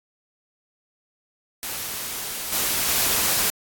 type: noise with level steps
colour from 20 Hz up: white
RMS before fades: -30 / -23 / -21 dBFS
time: 1.63-3.5 s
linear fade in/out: 0 ms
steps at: 2.52 / 2.88 s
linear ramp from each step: 10 ms
effects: AAC 64 kbps